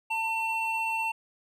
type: tone pair together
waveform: triangle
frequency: 896 / 2704 Hz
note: A5 / E7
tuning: +31 / +43 cents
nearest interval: octave + perfect fifth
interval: 1912 cents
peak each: -28 dBFS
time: 0.1-1.12 s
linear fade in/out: 10 ms
effects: none